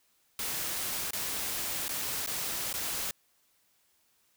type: noise with dropouts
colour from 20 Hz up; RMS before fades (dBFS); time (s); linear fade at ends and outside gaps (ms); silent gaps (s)
white; -34; 0.39-3.11; 2; 1.108-1.132 / 1.882-1.891 / 2.263-2.272 / 2.729-2.739
effects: white hiss -70 dBFS RMS until 4.36 s